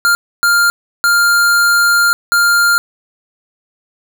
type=tone bursts at uneven times; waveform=square; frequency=1400 Hz; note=F6; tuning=4 cents sharp; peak=-9 dBFS; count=4; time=0.05-0.15 / 0.43-0.7 / 1.04-2.13 / 2.32-2.78 s; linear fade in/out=0 ms; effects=8-bit